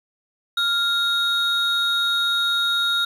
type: tone pair together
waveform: triangle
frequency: 1396.9 / 3756 Hz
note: F6 / A#7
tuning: 0 / +12 cents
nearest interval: octave + perfect fourth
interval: 1712 cents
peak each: -20 / -18 dBFS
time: 0.57-3.05 s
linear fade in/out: 5 ms
effects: tanh soft clip ceiling -11 dBFS + 9-bit